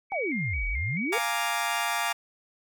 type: tone with vibrato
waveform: sine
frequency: 2189 Hz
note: C#7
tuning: 22 cents flat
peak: -30 dBFS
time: 0.1-1.22 s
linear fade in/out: 50 ms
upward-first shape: square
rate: 2.3 Hz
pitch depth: 58 cents each way
type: exponential two-way sweep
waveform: sine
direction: down then up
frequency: 830.6 to 40.33 to 511 Hz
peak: -28 dBFS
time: 0.12-1.18 s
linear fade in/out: 0 ms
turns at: 0.67 s
type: chord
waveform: 20% pulse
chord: Bb dominant seventh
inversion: second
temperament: equal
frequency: 698.5 / 830.6 / 932.3 / 1174.7 Hz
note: F5 / Ab5 / Bb5 / D6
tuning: 0 / 0 / 0 / 0 cents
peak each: -27 dBFS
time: 1.12-2.13 s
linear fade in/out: 10 ms
effects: none